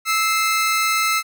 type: tone pair together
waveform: sawtooth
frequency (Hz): 1309.8 / 2093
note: E6 / C7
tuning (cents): -11 / 0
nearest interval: minor sixth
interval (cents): 811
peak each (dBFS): -15 / -18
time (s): 0.05-1.23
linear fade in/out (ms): 50
effects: none